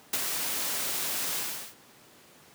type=noise with ADSR envelope; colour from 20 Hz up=white; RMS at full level=-26 dBFS; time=0.13-1.75 s; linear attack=6 ms; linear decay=37 ms; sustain=-5 dB; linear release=380 ms; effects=pink hiss -55 dBFS RMS until 2.54 s + high-pass 150 Hz 12 dB/octave